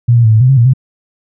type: tone with pitch steps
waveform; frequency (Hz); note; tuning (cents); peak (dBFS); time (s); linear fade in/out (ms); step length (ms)
sine; 119.4 / 118 / 110.2 / 109.4 / 127.2 / 135.3 / 117.4 / 130.6; A#2 / A#2 / A2 / A2 / C3 / C#3 / A#2 / C3; +42 / +22 / +3 / -9 / -48 / -42 / +13 / -3; -4; 0.08-0.736; 10; 82
effects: none